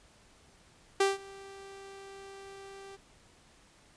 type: tone with ADSR envelope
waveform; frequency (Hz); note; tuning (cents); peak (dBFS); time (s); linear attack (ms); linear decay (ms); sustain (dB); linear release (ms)
sawtooth; 392; G4; 0; -18; 1-2.97; 6; 170; -24; 22
effects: pink hiss -61 dBFS RMS until 3.96 s + resampled to 22050 Hz